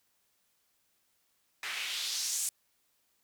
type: noise with band-pass filter sweep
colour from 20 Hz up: white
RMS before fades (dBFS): -35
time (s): 1.63-2.49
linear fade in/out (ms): 2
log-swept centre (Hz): 1900 to 8500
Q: 2
effects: white hiss -74 dBFS RMS until 3.23 s